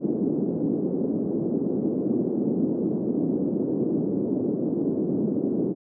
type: band-pass noise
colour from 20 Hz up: pink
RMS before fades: -25 dBFS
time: 0-5.75 s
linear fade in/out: 50 ms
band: 210 to 380 Hz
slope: 24 dB/octave
effects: none